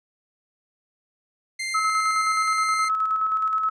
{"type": "tone", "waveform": "sawtooth", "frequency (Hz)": 2093, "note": "C7", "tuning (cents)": 0, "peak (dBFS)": -23, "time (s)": [1.59, 2.89], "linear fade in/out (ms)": 10}
{"type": "tone with tremolo", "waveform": "sine", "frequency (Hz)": 1293, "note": "E6", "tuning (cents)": -34, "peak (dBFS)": -19, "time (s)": [1.74, 3.7], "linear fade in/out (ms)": 10, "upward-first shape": "square", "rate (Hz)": 9.5, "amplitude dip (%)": 35}
{"effects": ["resampled to 24000 Hz"]}